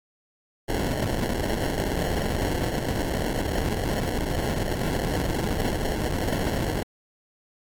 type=noise with sample-and-hold; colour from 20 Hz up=pink; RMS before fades=-26 dBFS; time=0.68-6.83 s; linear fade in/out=5 ms; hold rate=1225 Hz; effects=AAC 64 kbps